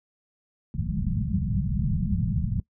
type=low-pass noise; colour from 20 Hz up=white; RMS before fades=-26 dBFS; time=0.74-2.6 s; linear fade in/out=2 ms; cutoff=210 Hz; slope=96 dB/octave; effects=noise-tail reverb RT60 0.1 s tail -19 dB re dry